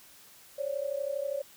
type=tone pair together; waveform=sine; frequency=544.6 / 577 Hz; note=C#5 / D5; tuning=-31 / -31 cents; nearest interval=minor second; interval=100 cents; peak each=-33 / -33 dBFS; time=0.58-1.42 s; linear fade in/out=10 ms; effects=white hiss -55 dBFS RMS until 1.56 s